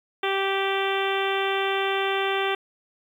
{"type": "harmonic tone", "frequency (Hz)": 390, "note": "G4", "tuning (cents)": -9, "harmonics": [1, 2, 3, 4, 5, 6, 7, 8, 9], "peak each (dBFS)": [-26, -29, -31, -32, -33, -34, -34, -35, -36], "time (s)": [0.23, 2.55], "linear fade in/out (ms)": 5, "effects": ["9-bit"]}